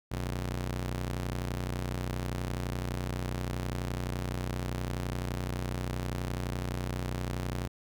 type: ring-modulated tone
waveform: sawtooth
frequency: 91.3 Hz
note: F#2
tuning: 23 cents flat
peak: -25 dBFS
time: 0.11-7.68 s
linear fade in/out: 10 ms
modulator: 29.6 Hz
effects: none